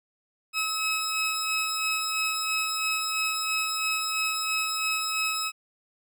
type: tone pair together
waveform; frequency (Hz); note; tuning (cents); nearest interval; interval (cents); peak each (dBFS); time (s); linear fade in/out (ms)
20% pulse; 1287 / 2571; E6 / E7; -42 / -44; octave; 1198; -24; 0.53-5.52; 50
effects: none